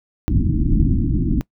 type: low-pass noise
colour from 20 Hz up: pink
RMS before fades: -17 dBFS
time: 0.28-1.41 s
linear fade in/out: 0 ms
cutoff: 330 Hz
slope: 96 dB/octave
effects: noise-tail reverb RT60 0.1 s tail -22 dB re dry